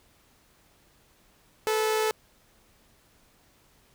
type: tone pair together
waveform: sawtooth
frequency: 434.8 / 493.9 Hz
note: A4 / B4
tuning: -21 / 0 cents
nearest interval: major second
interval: 221 cents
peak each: -20 / -30 dBFS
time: 1.67-2.11 s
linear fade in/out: 0 ms
effects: pink hiss -62 dBFS RMS until 3.94 s